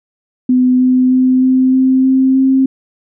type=tone with pitch steps; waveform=sine; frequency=252.7 / 254.8 / 256.8 / 258.9 / 261 / 263.1 / 265.3 Hz; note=B3 / C4 / C4 / C4 / C4 / C4 / C4; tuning=+40 / -46 / -32 / -18 / -4 / +10 / +24 cents; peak=-7 dBFS; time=0.49-2.66 s; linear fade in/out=5 ms; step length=310 ms; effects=none